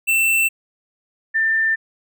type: tone pair in turn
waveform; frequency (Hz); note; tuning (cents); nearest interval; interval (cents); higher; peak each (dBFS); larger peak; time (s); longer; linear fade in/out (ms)
square / sine; 2679 / 1788; E7 / A6; +27 / +27; perfect fifth; 700; first; -15; neither; 0.07-0.49 / 1.34-1.76; neither; 20
effects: none